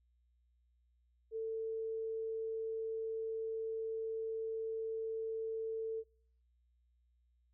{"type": "tone", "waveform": "sine", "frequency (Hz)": 446, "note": "A4", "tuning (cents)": 23, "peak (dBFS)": -36, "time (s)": [1.31, 6.04], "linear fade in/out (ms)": 50, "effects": ["noise-tail reverb RT60 0.5 s tail -23 dB re dry", "added 60 Hz sine -70 dBFS peak until 7.53 s"]}